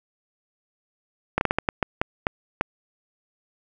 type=slowing click train; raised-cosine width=0.5 ms; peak=-5 dBFS; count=10; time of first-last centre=1.38-2.611 s; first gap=31 ms; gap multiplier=1.35; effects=none